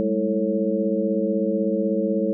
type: tone cluster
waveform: sine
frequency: 197.3 / 213.4 / 326.4 / 443.7 / 550 Hz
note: G3 / G#3 / E4 / A4 / C#5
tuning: +11 / +47 / -17 / +14 / -14 cents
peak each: -26 dBFS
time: 0-2.33 s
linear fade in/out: 0 ms
effects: none